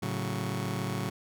sawtooth chord, F# minor, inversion first, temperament just, 111 / 138.75 / 185 Hz, A2 / C#3 / F#3, +16 / +2 / 0 cents, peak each -31 dBFS, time 0.02-1.1 s, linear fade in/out 10 ms, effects none

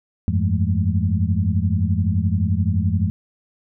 sine tone cluster, 88.8 / 100.4 / 169.8 / 205.5 / 220.1 Hz, F2 / G2 / F3 / G#3 / A3, +29 / +42 / -48 / -18 / +1 cents, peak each -20 / -21 / -25 / -26 / -29 dBFS, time 0.28-3.1 s, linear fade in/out 0 ms, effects none

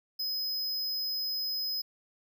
square tone, 5060 Hz, D#8, 28 cents sharp, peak -31 dBFS, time 0.19-1.82 s, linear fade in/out 10 ms, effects none

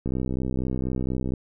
click train, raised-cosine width 3 ms, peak -15 dBFS, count 83, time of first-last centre 0.06-1.337 s, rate 64.2 Hz, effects none

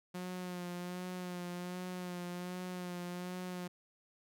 sawtooth tone with vibrato, 179.3 Hz, F3, 46 cents sharp, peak -36 dBFS, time 0.14-3.68 s, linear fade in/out 10 ms, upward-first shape sine, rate 1.3 Hz, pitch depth 28 cents each way, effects none

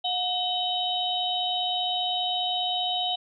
sine tone cluster, 724 / 3047 / 3791 Hz, F#5 / G7 / A#7, -38 / -50 / +28 cents, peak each -29 dBFS, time 0.04-3.16 s, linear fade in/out 10 ms, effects none

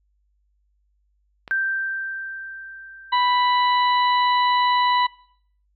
click, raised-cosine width 0.3 ms, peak -20 dBFS, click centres 1.478 s
sine tone with exponential decay, 1568 Hz, G6, in tune, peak -18 dBFS, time 1.51-4.27 s, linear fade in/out 0 ms, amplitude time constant 600 ms
harmonic tone, 987.8 Hz, B5, in tune, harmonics 1 / 2 / 3 / 4, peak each -17 / -27 / -30 / -28 dBFS, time 3.12-5.07 s, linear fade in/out 10 ms
effects noise-tail reverb RT60 0.6 s tail -21 dB re dry + added 50 Hz sine -63 dBFS peak until 5.75 s

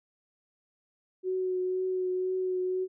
sine tone with vibrato, 370 Hz, F#4, in tune, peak -27 dBFS, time 1.23-2.88 s, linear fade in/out 50 ms, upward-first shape triangle, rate 2 Hz, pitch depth 18 cents each way, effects none

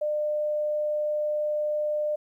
sine tone, 601 Hz, D5, 40 cents sharp, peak -24 dBFS, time 0.01-2.16 s, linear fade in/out 10 ms, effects 11-bit

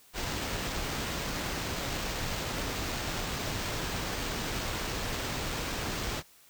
pink noise with sample-and-hold, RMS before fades -34 dBFS, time 0.13-6.23 s, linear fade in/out 50 ms, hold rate 11025 Hz, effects white hiss -59 dBFS RMS until 6.49 s

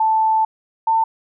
sine tone pair in turn, 880 / 895.9 Hz, A5 / A5, 0 / +31 cents, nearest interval unison, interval 31 cents, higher second, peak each -13 dBFS, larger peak neither, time 0-0.45 / 0.87-1.04 s, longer first, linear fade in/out 5 ms, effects none

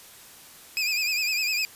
25% pulse tone with vibrato, 2489 Hz, D#7, in tune, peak -20 dBFS, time 0.77-1.65 s, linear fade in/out 0 ms, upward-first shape sine, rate 9.9 Hz, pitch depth 76 cents each way, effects white hiss -48 dBFS RMS until 1.75 s + resampled to 32000 Hz

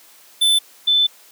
square / sine tone pair in turn, 3520 / 3520 Hz, A7 / A7, 0 / 0 cents, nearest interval unison, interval 0 cents, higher neither, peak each -13 / -12 dBFS, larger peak second, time 0.41-0.59 / 0.87-1.07 s, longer second, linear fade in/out 10 ms, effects white hiss -48 dBFS RMS until 1.31 s + high-pass 300 Hz 12 dB/octave

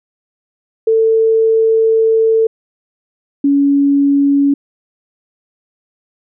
sine tone pair in turn, 446.5 / 281.3 Hz, A4 / C#4, +25 / +26 cents, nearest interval minor sixth, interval 799 cents, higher first, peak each -8 dBFS, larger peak neither, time 0.87-2.47 / 3.44-4.54 s, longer first, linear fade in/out 5 ms, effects none

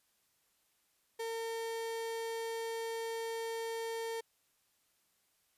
35% pulse tone, 455.1 Hz, A#4, 42 cents flat, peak -35 dBFS, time 1.19-4.21 s, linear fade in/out 10 ms, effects white hiss -75 dBFS RMS until 5.57 s + resampled to 32000 Hz

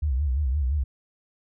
sine tone with vibrato, 68.9 Hz, C#2, 10 cents flat, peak -21 dBFS, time 0.02-0.84 s, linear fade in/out 10 ms, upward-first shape sine, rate 5.8 Hz, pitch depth 180 cents each way, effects none

